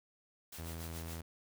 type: noise with tremolo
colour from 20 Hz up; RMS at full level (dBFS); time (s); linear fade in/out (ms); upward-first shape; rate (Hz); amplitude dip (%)
white; -48; 0.52-1.21; 5; sine; 7.1; 65
type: tone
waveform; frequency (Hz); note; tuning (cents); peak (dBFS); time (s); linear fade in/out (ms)
sawtooth; 82.41; E2; 0; -38; 0.58-1.22; 10
effects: none